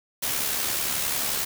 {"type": "noise with amplitude modulation", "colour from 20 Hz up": "white", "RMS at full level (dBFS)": -25, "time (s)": [0.22, 1.45], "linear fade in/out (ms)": 10, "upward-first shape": "sine", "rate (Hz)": 71.2, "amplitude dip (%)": 40, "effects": []}